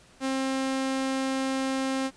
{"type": "tone", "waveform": "sawtooth", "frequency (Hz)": 266, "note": "C4", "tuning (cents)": 29, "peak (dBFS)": -22, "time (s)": [0.2, 2.11], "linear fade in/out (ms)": 50, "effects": ["pink hiss -56 dBFS RMS until 2.16 s", "resampled to 22050 Hz"]}